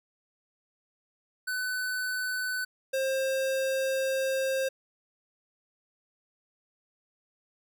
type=tone pair in turn; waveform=square; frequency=1504 / 531.7 Hz; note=F#6 / C5; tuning=+28 / +28 cents; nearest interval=octave + tritone; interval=1800 cents; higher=first; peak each=-30 / -27 dBFS; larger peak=second; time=1.47-2.65 / 2.93-4.69 s; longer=second; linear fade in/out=10 ms; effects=none